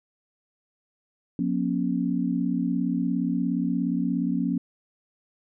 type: tone cluster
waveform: sine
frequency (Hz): 179.1 / 238.8 / 275.9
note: F3 / A#3 / C#4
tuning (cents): +44 / +42 / -8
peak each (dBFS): -27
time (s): 1.39-4.58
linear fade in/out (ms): 2
effects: none